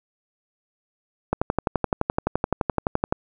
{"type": "click train", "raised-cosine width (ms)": 1, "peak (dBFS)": -6, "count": 22, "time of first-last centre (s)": [1.33, 3.125], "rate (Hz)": 11.7, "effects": []}